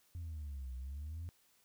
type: exponential two-way sweep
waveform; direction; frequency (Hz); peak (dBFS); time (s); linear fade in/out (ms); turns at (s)
sine; down then up; 87.5 to 61.9 to 87.5; -39; 0.15-1.29; 0; 0.74
effects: tanh soft clip ceiling -39 dBFS + white hiss -71 dBFS RMS until 1.64 s